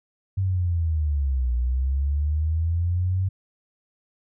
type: linear two-way sweep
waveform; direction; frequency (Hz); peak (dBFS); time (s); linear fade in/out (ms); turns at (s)
sine; down then up; 97.3 to 59.6 to 95.5; -20; 0.37-3.29; 10; 1.54
effects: none